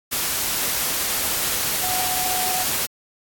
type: tone in noise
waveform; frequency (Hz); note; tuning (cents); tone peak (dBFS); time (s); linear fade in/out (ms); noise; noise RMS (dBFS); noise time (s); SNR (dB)
sine; 738; F#5; -5; -27; 1.82-2.65; 20; white; -23; 0.11-2.87; -7
effects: AAC 64 kbps